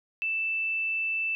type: tone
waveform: sine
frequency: 2648 Hz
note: E7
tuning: 7 cents sharp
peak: -26 dBFS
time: 0.22-1.35 s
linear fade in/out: 0 ms
effects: none